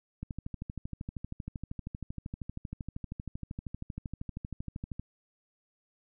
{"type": "click train", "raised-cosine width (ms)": 5, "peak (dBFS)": -25, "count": 62, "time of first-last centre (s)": [0.23, 4.996], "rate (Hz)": 12.8, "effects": []}